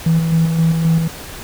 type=tone with tremolo; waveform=triangle; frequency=163.6 Hz; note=E3; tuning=13 cents flat; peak=-7 dBFS; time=0.06-1.08 s; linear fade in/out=5 ms; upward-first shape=square; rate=3.8 Hz; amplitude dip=45%; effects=tanh soft clip ceiling -6 dBFS + pink hiss -32 dBFS RMS until 1.43 s